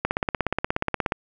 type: click train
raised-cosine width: 0.5 ms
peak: -7 dBFS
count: 19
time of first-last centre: 0.05-1.121 s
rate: 16.8 Hz
effects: none